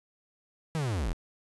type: linear sweep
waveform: 45% pulse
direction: down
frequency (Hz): 166.7 to 32.7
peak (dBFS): -28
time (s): 0.75-1.13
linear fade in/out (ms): 0
effects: resampled to 24000 Hz + 10-bit